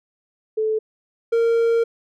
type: tone pair in turn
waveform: sine / triangle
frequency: 435.9 / 461.8 Hz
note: A4 / A#4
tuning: -16 / -16 cents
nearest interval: minor second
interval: 100 cents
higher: second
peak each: -18 / -13 dBFS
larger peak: second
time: 0.57-0.79 / 1.32-1.84 s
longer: second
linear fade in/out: 10 ms
effects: none